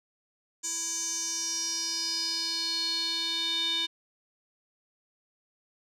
square tone with band-pass filter sweep, 331.2 Hz, E4, 8 cents sharp, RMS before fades -31 dBFS, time 0.63-3.87 s, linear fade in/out 20 ms, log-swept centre 6900 to 3500 Hz, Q 7.2, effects none

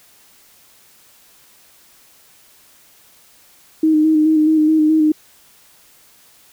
sine tone with vibrato, 311.1 Hz, D#4, in tune, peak -10 dBFS, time 3.83-5.12 s, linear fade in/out 5 ms, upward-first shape square, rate 4.7 Hz, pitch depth 24 cents each way, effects white hiss -50 dBFS RMS until 6.52 s

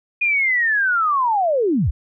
sine linear sweep, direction down, 2465 to 43.65 Hz, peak -15 dBFS, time 0.21-1.91 s, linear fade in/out 10 ms, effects none

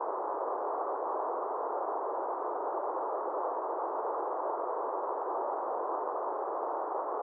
white band-pass noise, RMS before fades -34 dBFS, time 0-7.22 s, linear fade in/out 10 ms, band 360 to 1100 Hz, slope 48 dB/octave, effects none

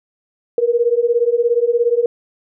sine beating tone pair, 464.9 / 481.9 Hz, A#4 / B4, -5 / -43 cents, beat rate 17 Hz, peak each -16 / -15 dBFS, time 0.58-2.06 s, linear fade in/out 2 ms, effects none

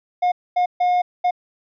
triangle tone bursts at uneven times, 718 Hz, F5, 48 cents sharp, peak -13 dBFS, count 4, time 0.22-0.32 / 0.56-0.66 / 0.8-1.02 / 1.24-1.31 s, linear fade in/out 10 ms, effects resampled to 11025 Hz

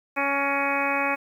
harmonic tone with a mistuned harmonic, 279.4 Hz, C#4, 14 cents sharp, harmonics 1 / 2 / 3 / 4 / 5 / 6 / 7 / 8 / 9, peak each -32 / -30 / -29 / -30 / -32 / -33 / -35 / -30 / -29 dBFS, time 0.16-1.16 s, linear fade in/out 20 ms, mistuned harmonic 7, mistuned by -37 cents, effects 9-bit

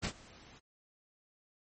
pink noise with ADSR envelope, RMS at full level -34 dBFS, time 0.02-0.6 s, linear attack 28 ms, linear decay 74 ms, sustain -22 dB, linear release 25 ms, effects MP3 32 kbps

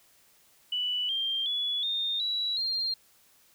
sine tone with pitch steps, 2966 / 3179 / 3407 / 3652 / 3914 / 4195 Hz, F#7 / G7 / G#7 / A#7 / B7 / C8, +4 / +24 / +44 / -36 / -16 / +4 cents, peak -27 dBFS, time 0.72-2.94 s, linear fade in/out 5 ms, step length 370 ms, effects white hiss -62 dBFS RMS until 3.54 s

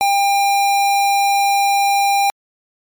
square tone, 799 Hz, G5, 33 cents sharp, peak -13 dBFS, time 0.01-2.3 s, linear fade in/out 0 ms, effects MP3 96 kbps

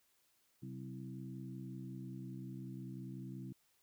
harmonic tone with a mistuned harmonic, 65.5 Hz, C2, 2 cents sharp, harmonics 2 / 3 / 4 / 5, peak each -47 / -49 / -52 / -53 dBFS, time 0.62-3.53 s, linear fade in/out 10 ms, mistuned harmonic 3, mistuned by -46 cents, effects white hiss -75 dBFS RMS until 3.82 s

